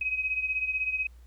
sine beating tone pair, 2529 / 2545 Hz, D#7 / D#7, +28 / +39 cents, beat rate 16 Hz, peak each -28 / -33 dBFS, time 0.01-1.07 s, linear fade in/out 5 ms, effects added 60 Hz sine -48 dBFS peak until 1.26 s + pink hiss -66 dBFS RMS until 1.26 s

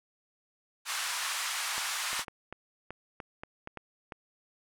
pink band-pass noise, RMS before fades -34 dBFS, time 0.85-2.25 s, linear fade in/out 50 ms, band 1000 to 11000 Hz, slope 24 dB/octave
clicks, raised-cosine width 0.5 ms, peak -25 dBFS, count 11, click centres 1.78 / 2.131 / 2.194 / 2.282 / 2.526 / 2.906 / 3.202 / 3.435 / 3.674 / 3.773 / 4.122 s
effects none

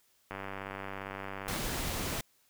click train, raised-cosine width 0.5 ms, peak -24 dBFS, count 123, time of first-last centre 0.31-1.561 s, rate 97.5 Hz
pink noise, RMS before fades -35 dBFS, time 1.48-2.21 s, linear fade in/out 2 ms
effects white hiss -69 dBFS RMS until 2.49 s

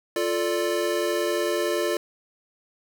square chord, D minor, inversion first, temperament equal, 349.2 / 440 / 587.3 Hz, F4 / A4 / D5, 0 / 0 / 0 cents, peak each -27 / -29 / -28 dBFS, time 0.16-1.97 s, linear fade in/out 2 ms, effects none

